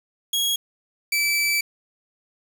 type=tone pair in turn; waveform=sawtooth; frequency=3309 / 2315 Hz; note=G#7 / D7; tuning=-7 / -25 cents; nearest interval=tritone; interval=618 cents; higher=first; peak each=-17 / -16 dBFS; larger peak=second; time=0.33-0.56 / 1.12-1.61 s; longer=second; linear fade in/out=5 ms; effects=7-bit